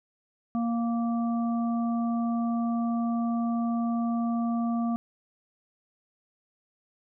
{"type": "harmonic tone", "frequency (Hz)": 233.1, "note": "A#3", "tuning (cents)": 0, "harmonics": [1, 3, 5], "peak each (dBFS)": [-25, -35, -39], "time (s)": [0.55, 4.96], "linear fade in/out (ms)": 0, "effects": []}